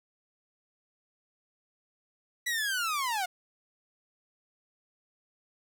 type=linear sweep; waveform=sawtooth; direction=down; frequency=1975.5 to 704 Hz; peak=-25 dBFS; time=2.46-3.26 s; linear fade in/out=10 ms; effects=none